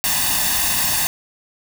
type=noise with comb filter; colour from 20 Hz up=white; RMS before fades=-19 dBFS; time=0.04-1.07 s; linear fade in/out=0 ms; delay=1.1 ms; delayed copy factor=+0.8; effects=none